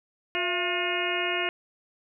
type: harmonic tone with a mistuned harmonic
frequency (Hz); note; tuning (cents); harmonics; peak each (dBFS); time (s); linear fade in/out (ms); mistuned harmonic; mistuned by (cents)
357.6; F4; +41; 1 / 2 / 3 / 4 / 5 / 6 / 7 / 8; -32 / -33 / -37 / -35 / -35 / -33 / -33 / -32; 0.35-1.49; 0; 2; -78
effects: none